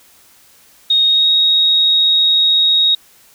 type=tone with pitch glide; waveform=sine; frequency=3729 to 3766 Hz; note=A#7 to A#7; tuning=0 to +17 cents; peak=-9 dBFS; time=0.9-2.95 s; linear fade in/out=5 ms; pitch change=+17 cents; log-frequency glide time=1.05-1.29 s; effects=white hiss -48 dBFS RMS until 3.34 s